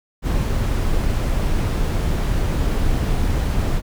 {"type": "noise", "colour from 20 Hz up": "brown", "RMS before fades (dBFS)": -19, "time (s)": [0.22, 3.82], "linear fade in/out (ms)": 50, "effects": []}